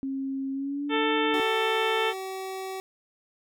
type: tone with pitch glide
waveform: sine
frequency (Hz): 270 to 301.3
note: C#4 to D4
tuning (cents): -45 to +44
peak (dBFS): -28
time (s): 0.03-1.4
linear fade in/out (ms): 0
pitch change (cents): +189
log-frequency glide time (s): 0.53-1.07
type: harmonic tone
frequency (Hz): 443.1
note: A4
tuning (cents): +12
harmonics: 1 / 2 / 3 / 4 / 5 / 6 / 7 / 8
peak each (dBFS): -27 / -30 / -32 / -33 / -34 / -35 / -35 / -36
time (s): 0.89-2.14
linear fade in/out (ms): 50
type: tone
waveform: 25% pulse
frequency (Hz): 380.5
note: F#4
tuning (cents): +48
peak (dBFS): -29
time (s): 1.34-2.8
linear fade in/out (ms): 0
effects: none